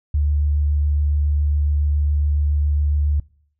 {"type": "tone with vibrato", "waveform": "sine", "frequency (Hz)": 73.42, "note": "D2", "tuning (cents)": 0, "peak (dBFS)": -15, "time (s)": [0.14, 3.2], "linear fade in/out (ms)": 5, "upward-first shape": "triangle", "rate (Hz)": 7.2, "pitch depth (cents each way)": 12, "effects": ["noise-tail reverb RT60 0.6 s tail -24 dB re dry"]}